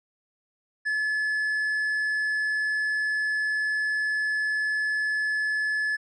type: tone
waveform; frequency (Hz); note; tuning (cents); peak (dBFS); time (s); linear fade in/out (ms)
triangle; 1719; A6; -41; -22; 0.85-5.97; 20
effects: resampled to 22050 Hz